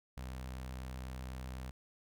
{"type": "tone with notch filter", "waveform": "sawtooth", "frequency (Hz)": 64, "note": "C2", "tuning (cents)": -38, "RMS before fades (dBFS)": -44, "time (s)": [0.17, 1.71], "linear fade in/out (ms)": 5, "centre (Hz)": 360, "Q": 1.8, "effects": []}